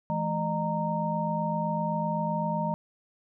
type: tone cluster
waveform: sine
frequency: 164.9 / 212.7 / 610 / 926 Hz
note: E3 / G#3 / D#5 / A#5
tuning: +1 / +42 / -34 / -12 cents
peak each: -31 / -33 / -33 / -30 dBFS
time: 0.1-2.74 s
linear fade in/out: 0 ms
effects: none